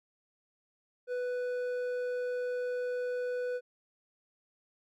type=tone with hard clipping; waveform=sine; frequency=495.3 Hz; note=B4; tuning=5 cents sharp; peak=-33 dBFS; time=1.07-3.61 s; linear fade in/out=50 ms; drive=6 dB; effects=none